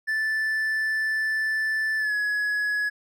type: tone with pitch glide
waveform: triangle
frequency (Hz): 1757 to 1684.5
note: A6 to G#6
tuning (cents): -3 to +24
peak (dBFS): -21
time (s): 0.07-2.9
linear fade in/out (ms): 20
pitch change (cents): -73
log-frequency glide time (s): 1.98-2.14
effects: none